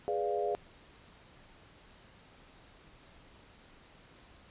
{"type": "chord", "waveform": "sine", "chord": "G# diminished seventh", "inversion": "none", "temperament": "equal", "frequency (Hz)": [415.3, 493.9, 587.3, 698.5], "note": ["G#4", "B4", "D5", "F5"], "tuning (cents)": [0, 0, 0, 0], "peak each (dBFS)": [-33, -38, -37, -35], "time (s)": [0.08, 0.55], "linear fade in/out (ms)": 0, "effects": ["pink hiss -58 dBFS RMS until 4.5 s", "resampled to 8000 Hz"]}